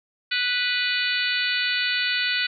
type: harmonic tone with a mistuned harmonic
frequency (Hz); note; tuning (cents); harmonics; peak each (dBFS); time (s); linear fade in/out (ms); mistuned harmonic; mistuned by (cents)
493.1; B4; -3; 3 / 4 / 5 / 6 / 7 / 8 / 9; -27 / -29 / -28 / -29 / -32 / -30 / -31; 0.31-2.47; 10; 7; +41
effects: none